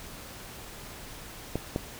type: clicks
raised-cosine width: 2 ms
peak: -15 / -14 dBFS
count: 2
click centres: 1.556 / 1.761 s
effects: pink hiss -44 dBFS RMS until 1.99 s